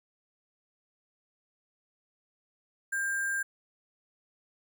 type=tone with sample-and-hold; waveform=sine; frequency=1597 Hz; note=G6; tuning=32 cents sharp; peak=-28 dBFS; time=2.92-3.43 s; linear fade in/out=10 ms; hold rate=8820 Hz; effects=none